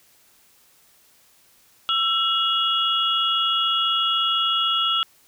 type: tone cluster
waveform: sine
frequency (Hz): 1336 / 2869 / 3345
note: E6 / F7 / G#7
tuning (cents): +23 / +46 / +12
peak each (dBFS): -23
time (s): 1.89-5.03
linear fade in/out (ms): 0
effects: white hiss -57 dBFS RMS until 5.27 s